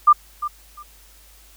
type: tone with echo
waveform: sine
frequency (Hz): 1197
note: D6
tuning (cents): +33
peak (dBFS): -7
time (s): 0.07-0.13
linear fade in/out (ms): 10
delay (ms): 350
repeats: 2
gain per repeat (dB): -14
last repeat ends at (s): 0.83
effects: added 50 Hz sine -50 dBFS peak until 1.56 s + white hiss -51 dBFS RMS until 1.56 s